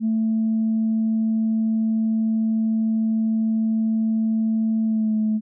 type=tone with pitch glide; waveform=sine; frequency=221.7 to 216.5 Hz; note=A3 to A3; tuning=+13 to -28 cents; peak=-17 dBFS; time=0-5.41 s; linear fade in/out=50 ms; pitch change=-41 cents; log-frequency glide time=4.84-5.14 s; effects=tanh soft clip ceiling -14 dBFS

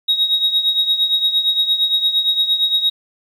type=tone with tremolo; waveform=sine; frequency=3784 Hz; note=A#7; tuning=25 cents sharp; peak=-9 dBFS; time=0.08-2.9 s; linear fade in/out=10 ms; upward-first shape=triangle; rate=8.7 Hz; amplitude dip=80%; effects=tanh soft clip ceiling -8 dBFS + 8-bit

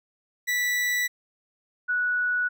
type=tone pair in turn; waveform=40% pulse / sine; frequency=1964 / 1471.3 Hz; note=B6 / F#6; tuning=-10 / -10 cents; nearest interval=perfect fourth; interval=500 cents; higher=first; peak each=-22 dBFS; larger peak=neither; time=0.47-1.08 / 1.88-2.49 s; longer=neither; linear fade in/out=20 ms; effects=none

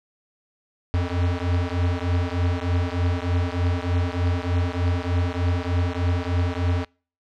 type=beating tone pair; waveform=square; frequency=86.7 / 90 Hz; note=F2 / F#2; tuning=-12 / -47 cents; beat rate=3.3 Hz; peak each=-24 / -25 dBFS; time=0.94-6.85 s; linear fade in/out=0 ms; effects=noise-tail reverb RT60 0.4 s tail -26 dB re dry + low-pass 4000 Hz 12 dB/octave

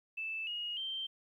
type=tone with pitch steps; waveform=sine; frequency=2637 / 2876 / 3136 Hz; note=E7 / F#7 / G7; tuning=0 / -50 / 0 cents; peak=-36 dBFS; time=0.17-1.07 s; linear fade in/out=10 ms; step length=300 ms; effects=12-bit

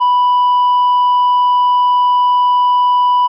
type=tone with tanh clipping; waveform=triangle; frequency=987.8 Hz; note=B5; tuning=in tune; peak=-9 dBFS; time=0-3.28 s; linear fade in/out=20 ms; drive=7 dB; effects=none

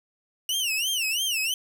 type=tone with vibrato; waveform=sawtooth; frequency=2850 Hz; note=F7; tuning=34 cents sharp; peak=-21 dBFS; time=0.49-1.54 s; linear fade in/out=2 ms; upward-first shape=sine; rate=3 Hz; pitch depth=200 cents each way; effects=none

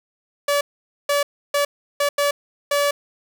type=tone bursts at uneven times; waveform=sawtooth; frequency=574 Hz; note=D5; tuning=40 cents flat; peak=-13 dBFS; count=6; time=0.48-0.61 / 1.09-1.23 / 1.54-1.65 / 2-2.09 / 2.18-2.31 / 2.71-2.91 s; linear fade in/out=5 ms; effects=none

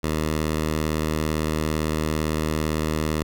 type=tone; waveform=10% pulse; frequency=77.78 Hz; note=D#2; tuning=in tune; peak=-14 dBFS; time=0.03-3.23 s; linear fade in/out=10 ms; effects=none

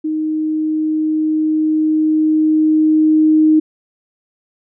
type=tone with level ramp; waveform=sine; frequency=311.1 Hz; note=D#4; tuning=in tune; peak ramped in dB=-16 to -7 dBFS; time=0.04-3.6 s; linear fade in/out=10 ms; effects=none

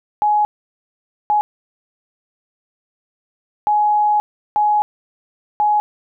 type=tone bursts at uneven times; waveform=sine; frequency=839 Hz; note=G#5; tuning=17 cents sharp; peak=-12 dBFS; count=5; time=0.22-0.45 / 1.3-1.41 / 3.67-4.2 / 4.56-4.82 / 5.6-5.8 s; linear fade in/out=0 ms; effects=none

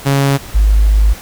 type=tone pair in turn; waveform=sawtooth / sine; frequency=138.59 / 51.91 Hz; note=C#3 / G#1; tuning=0 / 0 cents; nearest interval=octave + perfect fourth; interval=1700 cents; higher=first; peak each=-6 dBFS; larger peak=neither; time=0.05-0.38 / 0.54-1.14 s; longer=second; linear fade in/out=20 ms; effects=pink hiss -32 dBFS RMS until 1.21 s

